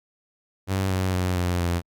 sawtooth tone with pitch steps, 95.9 / 93.49 / 91.15 / 88.86 / 86.63 Hz, G2 / F#2 / F#2 / F2 / F2, -37 / +18 / -25 / +31 / -13 cents, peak -18 dBFS, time 0.67-1.82 s, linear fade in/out 50 ms, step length 230 ms, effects Opus 48 kbps

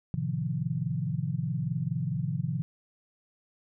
sine chord, F dominant seventh, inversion first, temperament equal, 110 / 130.81 / 155.56 / 174.61 Hz, A2 / C3 / Eb3 / F3, 0 / 0 / 0 / 0 cents, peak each -37 / -32 / -32 / -34 dBFS, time 0.14-2.62 s, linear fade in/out 0 ms, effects none

